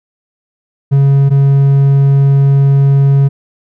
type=tone pair in turn; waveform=triangle; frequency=138.59 / 138.59 Hz; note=C#3 / C#3; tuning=0 / 0 cents; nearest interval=unison; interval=0 cents; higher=neither; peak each=-3 dBFS; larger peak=neither; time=0.91-1.3 / 1.3-3.29 s; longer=second; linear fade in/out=20 ms; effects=none